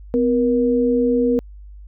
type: tone pair together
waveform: sine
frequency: 254 / 474.1 Hz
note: B3 / A#4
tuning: +49 / +29 cents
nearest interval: major seventh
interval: 1080 cents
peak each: -17 dBFS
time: 0.14-1.39 s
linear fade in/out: 0 ms
effects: added 50 Hz sine -36 dBFS peak until 1.87 s